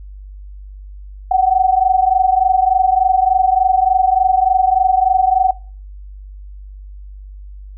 sine tone pair together, 740 / 763.4 Hz, F#5 / G5, 0 / -46 cents, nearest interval minor second, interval 54 cents, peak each -13 dBFS, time 1.31-5.51 s, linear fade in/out 5 ms, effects noise-tail reverb RT60 0.4 s tail -20 dB re dry + added 49 Hz sine -31 dBFS peak until 7.77 s

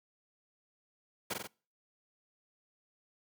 pink noise with echo, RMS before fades -35 dBFS, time 1.3-1.34 s, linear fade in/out 10 ms, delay 45 ms, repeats 3, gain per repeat -3 dB, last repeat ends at 1.475 s, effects noise-tail reverb RT60 0.4 s tail -26 dB re dry + high-pass 150 Hz 12 dB/octave

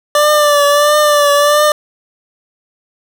25% pulse tone with vibrato, 587.3 Hz, D5, in tune, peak -4 dBFS, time 0.15-1.72 s, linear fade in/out 2 ms, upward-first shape triangle, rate 1.5 Hz, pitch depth 47 cents each way, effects none

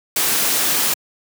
white noise, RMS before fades -18 dBFS, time 0.16-0.94 s, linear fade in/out 5 ms, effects high-pass 150 Hz 12 dB/octave

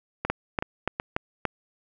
two click trains, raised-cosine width 0.5 ms, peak -9 / -12 dBFS, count 5 / 3, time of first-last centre 0.3-1.453 / 0.25-0.999 s, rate 3.47 / 2.67 Hz, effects none

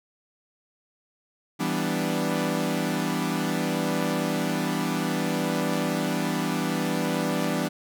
sawtooth chord, E minor seventh, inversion none, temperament equal, 164.81 / 196 / 246.9 / 293.7 Hz, E3 / G3 / B3 / D4, 0 / 0 / 0 / 0 cents, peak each -26 dBFS, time 1.59-7.69 s, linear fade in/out 20 ms, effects none

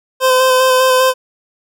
25% pulse tone with vibrato, 515 Hz, C5, 28 cents flat, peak -5 dBFS, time 0.2-1.14 s, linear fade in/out 50 ms, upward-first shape square, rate 5 Hz, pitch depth 14 cents each way, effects none

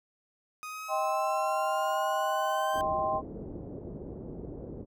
30% pulse exponential sweep, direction up, 1244.5 to 1568 Hz, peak -35 dBFS, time 0.63-2.81 s, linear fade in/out 0 ms
sine chord, C minor, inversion first, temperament just, 627.9 / 784.9 / 1046.5 Hz, Eb5 / G5 / C6, +16 / +2 / 0 cents, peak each -31 dBFS, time 0.88-3.22 s, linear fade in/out 50 ms
white low-pass noise, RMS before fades -41 dBFS, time 2.73-4.86 s, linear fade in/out 50 ms, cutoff 450 Hz, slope 24 dB/octave
effects none

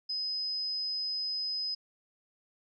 sine tone, 5040 Hz, D#8, 21 cents sharp, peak -31 dBFS, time 0.09-1.75 s, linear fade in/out 10 ms, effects none

